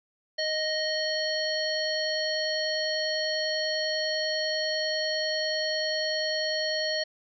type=harmonic tone; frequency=622.3 Hz; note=D#5; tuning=in tune; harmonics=1 / 3 / 5 / 7 / 9; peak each=-30 / -33 / -37 / -30 / -42 dBFS; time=0.38-7.04 s; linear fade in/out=10 ms; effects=none